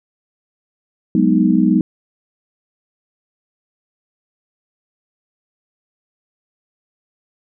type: chord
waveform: sine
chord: G# minor seventh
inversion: third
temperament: equal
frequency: 185 / 207.7 / 246.9 / 311.1 Hz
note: F#3 / G#3 / B3 / D#4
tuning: 0 / 0 / 0 / 0 cents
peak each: -16 dBFS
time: 1.15-1.81 s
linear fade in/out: 2 ms
effects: none